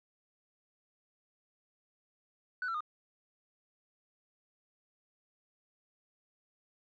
sine tone with pitch steps, 1491 / 1351.5 / 1225.1 Hz, F#6 / E6 / D#6, +13 / +43 / -27 cents, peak -31 dBFS, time 2.62-2.806 s, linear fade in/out 2 ms, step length 62 ms, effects tanh soft clip ceiling -31 dBFS

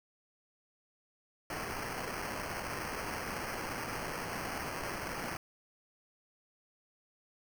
blue noise with sample-and-hold, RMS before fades -39 dBFS, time 1.5-5.37 s, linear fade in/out 2 ms, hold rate 3675 Hz, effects none

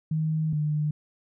sine tone pair in turn, 157.1 / 150.8 Hz, D#3 / D3, +17 / +46 cents, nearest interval minor second, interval 71 cents, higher first, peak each -23 dBFS, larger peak neither, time 0.11-0.53 / 0.53-0.91 s, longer first, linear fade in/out 5 ms, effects none

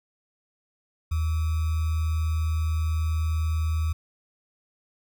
sine tone with sample-and-hold, 79.6 Hz, D#2, 40 cents sharp, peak -22 dBFS, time 1.11-3.93 s, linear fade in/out 10 ms, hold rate 1225 Hz, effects none

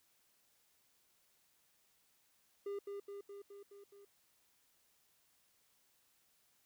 triangle tone with echo, 402 Hz, G4, 44 cents sharp, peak -37 dBFS, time 2.66-2.79 s, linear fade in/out 5 ms, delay 210 ms, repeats 6, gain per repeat -3 dB, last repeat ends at 4.05 s, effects white hiss -74 dBFS RMS until 6.65 s

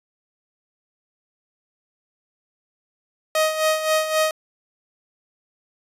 sawtooth tone with tremolo, 627 Hz, D#5, 13 cents sharp, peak -12 dBFS, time 3.35-4.31 s, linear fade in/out 2 ms, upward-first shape sine, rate 3.8 Hz, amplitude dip 65%, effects resampled to 32000 Hz

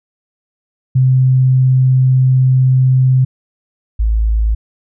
sine tone pair in turn, 129.7 / 54.53 Hz, C3 / A1, -15 / -15 cents, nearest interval octave + minor third, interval 1500 cents, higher first, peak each -7 / -10 dBFS, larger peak first, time 0.95-3.25 / 3.99-4.55 s, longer first, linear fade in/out 10 ms, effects none

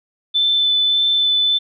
sine tone with vibrato, 3520 Hz, A7, in tune, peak -13 dBFS, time 0.34-1.59 s, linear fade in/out 20 ms, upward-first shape sine, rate 1.7 Hz, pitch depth 9 cents each way, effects none

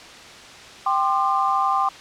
sine chord, G suspended fourth, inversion none, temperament equal with one note detuned, 784 / 1046.5 / 1198.6 Hz, G5 / C6 / D6, 0 / 0 / +35 cents, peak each -22 dBFS, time 0.86-1.89 s, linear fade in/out 5 ms, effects white hiss -41 dBFS RMS until 2 s + low-pass 5000 Hz 12 dB/octave

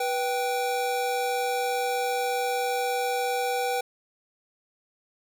square tone pair together, 491 / 779.4 Hz, B4 / G5, -10 / -10 cents, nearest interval minor sixth, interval 800 cents, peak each -29 / -28 dBFS, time 0-3.81 s, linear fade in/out 5 ms, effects none

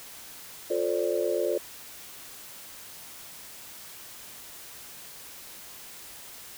sine chord, D minor seventh, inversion first, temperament just, 352.4 / 440.5 / 528.6 / 587.3 Hz, F4 / A4 / C5 / D5, +16 / +2 / +18 / 0 cents, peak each -30 dBFS, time 0.7-1.58 s, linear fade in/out 5 ms, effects white hiss -45 dBFS RMS until 6.57 s

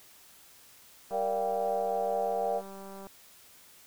sine chord, G minor seventh, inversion first, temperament equal, 466.2 / 587.3 / 698.5 / 784 Hz, Bb4 / D5 / F5 / G5, 0 / 0 / 0 / 0 cents, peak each -33 dBFS, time 1.1-2.62 s, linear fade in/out 50 ms
click train, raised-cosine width 1 ms, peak -33 dBFS, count 383, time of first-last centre 1.11-3.069 s, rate 195 Hz
effects white hiss -56 dBFS RMS until 3.86 s

